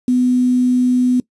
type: tone with quantisation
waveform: sine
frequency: 250 Hz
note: B3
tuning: 21 cents sharp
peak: -11 dBFS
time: 0.08-1.2 s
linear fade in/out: 2 ms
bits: 6
effects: noise-tail reverb RT60 0.1 s tail -21 dB re dry + resampled to 24000 Hz